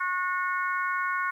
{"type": "harmonic tone", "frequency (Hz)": 364.2, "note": "F#4", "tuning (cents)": -27, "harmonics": [3, 4, 5, 6], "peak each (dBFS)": [-29, -29, -36, -37], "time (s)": [0, 1.31], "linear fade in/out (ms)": 10, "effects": ["10-bit"]}